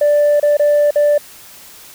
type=tone with dropouts; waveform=sine; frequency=587.3 Hz; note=D5; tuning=in tune; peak=-7 dBFS; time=0.01-1.18 s; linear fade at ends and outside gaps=5 ms; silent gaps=0.399-0.428 / 0.57-0.595 / 0.908-0.957 s; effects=tanh soft clip ceiling -7 dBFS + white hiss -39 dBFS RMS until 1.94 s